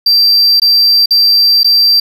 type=tone with dropouts; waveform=triangle; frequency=4699 Hz; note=D8; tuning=in tune; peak=-4 dBFS; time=0.06-2 s; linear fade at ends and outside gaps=5 ms; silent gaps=0.599-0.618 / 1.059-1.107 / 1.633-1.644 s; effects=none